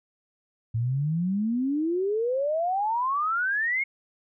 sine exponential sweep, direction up, 110 to 2200 Hz, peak -23 dBFS, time 0.74-3.84 s, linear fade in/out 10 ms, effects none

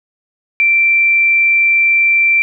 sine tone, 2349 Hz, D7, in tune, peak -8 dBFS, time 0.6-2.42 s, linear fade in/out 0 ms, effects none

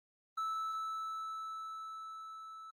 triangle tone with level ramp, 1311 Hz, E6, 10 cents flat, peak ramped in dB -32 to -46 dBFS, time 0.37-2.71 s, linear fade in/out 10 ms, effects Opus 24 kbps

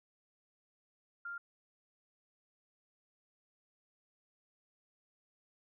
sine tone, 1396.9 Hz, F6, in tune, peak -40 dBFS, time 1.25-1.38 s, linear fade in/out 5 ms, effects none

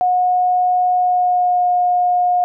sine tone with pitch glide, 726 to 717.2 Hz, F#5 to F5, -33 to +46 cents, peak -12 dBFS, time 0.01-2.44 s, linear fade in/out 0 ms, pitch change -21 cents, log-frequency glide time 0.94-1.69 s, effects none

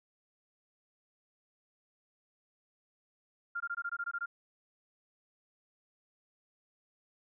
sine tone bursts, 1396.9 Hz, F6, in tune, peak -33 dBFS, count 10, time 3.55-4.26 s, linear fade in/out 10 ms, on 53 ms, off 20 ms, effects none

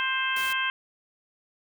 harmonic tone, 525 Hz, C5, 6 cents sharp, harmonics 2 / 3 / 4 / 5 / 6, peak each -31 / -28 / -34 / -31 / -33 dBFS, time 0-0.7 s, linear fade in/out 0 ms
white noise, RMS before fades -38 dBFS, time 0.36-0.53 s, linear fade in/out 5 ms
effects none

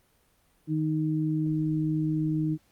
sine tone pair together, 155.56 / 311.1 Hz, D#3 / D#4, 0 / 0 cents, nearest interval octave, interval 1200 cents, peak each -27 dBFS, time 0.67-2.58 s, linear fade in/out 50 ms, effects pink hiss -66 dBFS RMS until 2.71 s + Opus 32 kbps

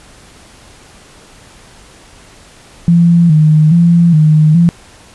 sine tone with vibrato, 162.2 Hz, E3, 28 cents flat, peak -4 dBFS, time 2.88-4.69 s, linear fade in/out 0 ms, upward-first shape square, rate 1.2 Hz, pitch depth 87 cents each way, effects pink hiss -40 dBFS RMS until 5.14 s + resampled to 24000 Hz

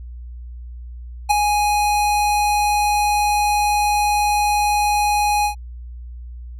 square tone with ADSR envelope, 831 Hz, G#5, 1 cent sharp, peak -10 dBFS, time 1.29-5.55 s, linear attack 20 ms, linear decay 8 ms, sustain -6 dB, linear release 100 ms, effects added 60 Hz sine -31 dBFS peak until 6.59 s + resampled to 32000 Hz

